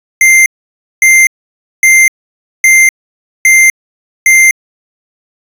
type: tone bursts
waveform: square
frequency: 2093 Hz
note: C7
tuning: in tune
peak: -3 dBFS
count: 6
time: 0.21-4.51 s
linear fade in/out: 2 ms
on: 250 ms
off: 560 ms
effects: resampled to 32000 Hz